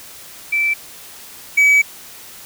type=tone pair in turn; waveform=sine / triangle; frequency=2328 / 2281 Hz; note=D7 / C#7; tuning=-16 / +49 cents; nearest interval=unison; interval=35 cents; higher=first; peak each=-14 / -7 dBFS; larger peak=second; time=0.52-0.74 / 1.57-1.82 s; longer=second; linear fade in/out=10 ms; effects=white hiss -38 dBFS RMS until 2.45 s